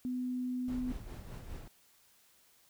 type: tone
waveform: sine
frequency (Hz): 251.1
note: B3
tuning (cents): +29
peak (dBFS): -33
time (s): 0.05-0.92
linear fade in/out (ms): 0
type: noise with tremolo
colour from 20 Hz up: brown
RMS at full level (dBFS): -42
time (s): 0.68-1.68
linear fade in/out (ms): 2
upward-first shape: sine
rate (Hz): 4.9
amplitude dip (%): 50
effects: white hiss -66 dBFS RMS until 2.69 s